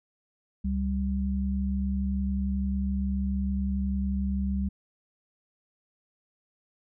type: tone pair together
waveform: sine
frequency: 69.18 / 196 Hz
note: C#2 / G3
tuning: -3 / 0 cents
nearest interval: octave + tritone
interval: 1803 cents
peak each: -28 dBFS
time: 0.64-4.69 s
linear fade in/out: 10 ms
effects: none